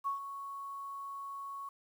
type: tone with ADSR envelope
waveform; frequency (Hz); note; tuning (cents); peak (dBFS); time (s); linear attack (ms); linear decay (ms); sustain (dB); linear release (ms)
sine; 1108.7; C#6; 0; -30; 0.04-1.69; 29; 120; -10; 4
effects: 10-bit